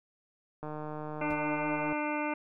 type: click train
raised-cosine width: 1 ms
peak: -26 dBFS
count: 198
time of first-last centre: 0.63-1.926 s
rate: 152 Hz
type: harmonic tone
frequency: 299.1 Hz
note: D4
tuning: 32 cents sharp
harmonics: 1 / 2 / 3 / 4 / 5 / 7 / 8 / 9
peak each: -34 / -37 / -36 / -42 / -41 / -41 / -42 / -45 dBFS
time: 1.21-2.34 s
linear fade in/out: 5 ms
type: noise with exponential decay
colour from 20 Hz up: brown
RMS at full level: -37 dBFS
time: 1.3-1.41 s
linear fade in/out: 5 ms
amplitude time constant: 22 ms
effects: none